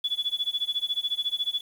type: tone with tremolo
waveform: sine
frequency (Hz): 3426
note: A7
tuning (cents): -47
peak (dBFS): -22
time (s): 0.04-1.61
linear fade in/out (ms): 5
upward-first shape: sine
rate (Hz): 14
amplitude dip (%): 95
effects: 8-bit